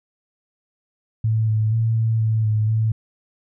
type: tone with pitch steps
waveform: sine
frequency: 110.7 / 108.8 / 113.1 / 112.3 / 110.5 / 107.8 / 110.6 Hz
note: A2 / A2 / A2 / A2 / A2 / A2 / A2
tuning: +11 / -19 / +48 / +36 / +8 / -35 / +9 cents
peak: -16 dBFS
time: 1.24-2.92 s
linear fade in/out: 5 ms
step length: 240 ms
effects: none